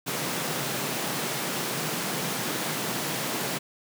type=high-pass noise; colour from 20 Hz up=pink; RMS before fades=-30 dBFS; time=0.06-3.59 s; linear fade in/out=20 ms; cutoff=130 Hz; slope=48 dB/octave; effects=none